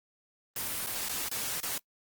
white noise with dropouts, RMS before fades -34 dBFS, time 0.56-1.78 s, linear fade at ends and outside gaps 2 ms, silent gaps 0.864-0.869 / 1.086-1.094 / 1.287-1.313 / 1.603-1.63 s, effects noise-tail reverb RT60 0.1 s tail -24 dB re dry + Opus 24 kbps

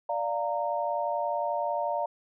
sine chord, Bb major, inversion first, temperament equal with one note detuned, 587.3 / 698.5 / 923.8 Hz, D5 / F5 / Bb5, 0 / 0 / -16 cents, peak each -31 dBFS, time 0.09-2.06 s, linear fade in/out 5 ms, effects none

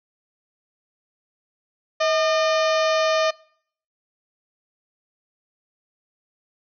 harmonic tone with a mistuned harmonic, 607 Hz, D#5, 43 cents flat, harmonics 1 / 2 / 3 / 4 / 5 / 6 / 7 / 8 / 9 / 10, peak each -19 / -25 / -29 / -31 / -33 / -35 / -36 / -37 / -38 / -39 dBFS, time 2-3.31 s, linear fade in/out 10 ms, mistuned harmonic 1, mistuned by +82 cents, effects noise-tail reverb RT60 0.6 s tail -23 dB re dry

